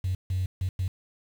triangle tone bursts at uneven times, 92.5 Hz, F#2, in tune, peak -21 dBFS, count 4, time 0.04-0.15 / 0.3-0.46 / 0.61-0.69 / 0.79-0.88 s, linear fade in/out 5 ms, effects tanh soft clip ceiling -22 dBFS + 8-bit

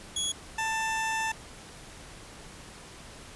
20% pulse tone pair in turn, 3350 / 887.3 Hz, G#7 / A5, +14 / +14 cents, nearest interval octave + major seventh, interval 2300 cents, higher first, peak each -22 / -23 dBFS, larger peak first, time 0.16-0.32 / 0.58-1.32 s, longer second, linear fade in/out 5 ms, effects pink hiss -47 dBFS RMS until 3.35 s + resampled to 24000 Hz

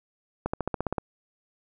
accelerating click train, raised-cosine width 1 ms, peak -13 dBFS, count 9, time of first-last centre 0.46-0.982 s, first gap 75 ms, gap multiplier 0.96, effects none

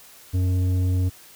sine tone with tanh clipping, 91.6 Hz, F#2, 17 cents flat, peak -20 dBFS, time 0.33-1.1 s, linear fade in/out 20 ms, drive 9 dB, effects white hiss -48 dBFS RMS until 1.35 s

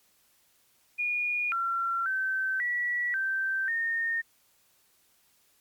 sine tone with pitch steps, 2441 / 1363 / 1543 / 1941 / 1559 / 1835 Hz, D#7 / F6 / G6 / B6 / G6 / A#6, -34 / -43 / -28 / -31 / -10 / -28 cents, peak -26 dBFS, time 0.98-4.22 s, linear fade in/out 20 ms, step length 540 ms, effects white hiss -66 dBFS RMS until 5.6 s + MP3 96 kbps

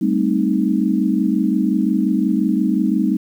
sine chord, A half-diminished seventh, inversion third, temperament equal with one note detuned, 196 / 221.7 / 261.6 / 311.1 Hz, G3 / A3 / C4 / Eb4, 0 / +13 / 0 / 0 cents, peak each -19 / -20 / -21 / -20 dBFS, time 0.01-3.17 s, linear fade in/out 10 ms, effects 8-bit

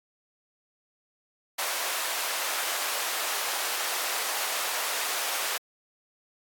pink high-pass noise, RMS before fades -30 dBFS, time 1.58-5.58 s, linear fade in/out 10 ms, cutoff 690 Hz, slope 12 dB/octave, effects high-pass 400 Hz 12 dB/octave + AAC 64 kbps

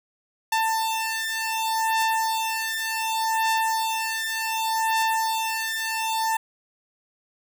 sawtooth beating tone pair, 891 / 891.67 Hz, A5 / A5, +22 / +23 cents, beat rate 0.67 Hz, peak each -22 dBFS, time 0.52-6.37 s, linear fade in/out 5 ms, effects none

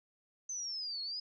sine linear two-way sweep, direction down then up, 6210 to 4275 to 5070 Hz, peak -37 dBFS, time 0.49-1.2 s, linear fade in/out 5 ms, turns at 1.02 s, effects none

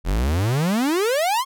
45% pulse exponential sweep, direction up, 41.02 to 1108.7 Hz, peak -18 dBFS, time 0.04-1.45 s, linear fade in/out 50 ms, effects none

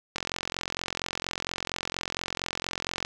click train, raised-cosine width 0.2 ms, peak -12 dBFS, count 129, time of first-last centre 0.16-3.049 s, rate 44.3 Hz, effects none

